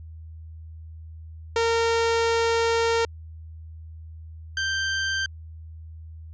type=tone pair in turn; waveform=sawtooth; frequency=459.8 / 1568.2 Hz; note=A#4 / G6; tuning=-24 / 0 cents; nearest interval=octave + major sixth; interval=2124 cents; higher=second; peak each=-16 / -20 dBFS; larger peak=first; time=1.56-3.05 / 4.57-5.26 s; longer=first; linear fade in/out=2 ms; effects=added 80 Hz sine -38 dBFS peak until 6.33 s + resampled to 16000 Hz